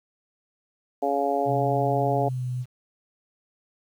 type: harmonic tone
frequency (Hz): 140.3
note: C#3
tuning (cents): +21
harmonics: 2 / 3 / 4 / 5 / 6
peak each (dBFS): -31 / -28 / -28 / -25 / -31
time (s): 1.02-2.29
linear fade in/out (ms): 10
type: tone with pitch glide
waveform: sine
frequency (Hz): 130.81 to 125.26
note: C3 to B2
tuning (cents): 0 to +25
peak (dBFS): -26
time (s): 1.45-2.66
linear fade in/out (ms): 50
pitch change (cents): -75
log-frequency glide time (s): 2.17-2.45
effects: 9-bit